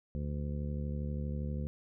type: harmonic tone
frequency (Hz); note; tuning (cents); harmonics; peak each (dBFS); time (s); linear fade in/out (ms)
72.5; D2; -22; 1 / 2 / 3 / 4 / 5 / 6 / 7; -36 / -38 / -41 / -54 / -52 / -54 / -49; 0.15-1.67; 0
effects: none